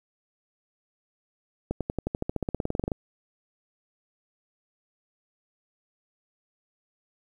accelerating click train, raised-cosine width 2 ms, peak -14 dBFS, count 20, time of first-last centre 1.71-2.918 s, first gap 97 ms, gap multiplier 0.95, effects 9-bit

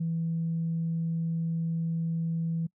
sine tone, 164.9 Hz, E3, 1 cent sharp, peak -26 dBFS, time 0-2.67 s, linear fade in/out 10 ms, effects noise-tail reverb RT60 0.1 s tail -25 dB re dry + tanh soft clip ceiling -22 dBFS

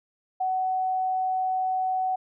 sine tone, 749 Hz, F#5, 21 cents sharp, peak -23 dBFS, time 0.4-2.16 s, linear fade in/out 10 ms, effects none

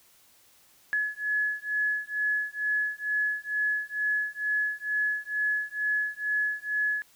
sine beating tone pair, 1699 / 1701.2 Hz, G#6 / G#6, +39 / +41 cents, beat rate 2.2 Hz, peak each -29 dBFS, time 0.93-7.02 s, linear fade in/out 0 ms, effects white hiss -60 dBFS RMS until 7.15 s

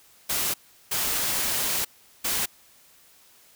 white noise bursts at uneven times, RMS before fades -26 dBFS, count 3, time 0.29-0.54 / 0.91-1.85 / 2.24-2.46 s, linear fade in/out 10 ms, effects white hiss -56 dBFS RMS until 3.55 s

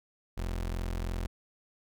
30% pulse tone, 43.1 Hz, F1, 22 cents flat, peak -29 dBFS, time 0.37-1.27 s, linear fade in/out 10 ms, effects none

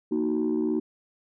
sine chord, D# minor, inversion second, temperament just, 233.3 / 311.1 / 373.4 Hz, A#3 / D#4 / F#4, +2 / 0 / +16 cents, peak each -27 / -25 / -27 dBFS, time 0.11-0.8 s, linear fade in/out 10 ms, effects tanh soft clip ceiling -18 dBFS

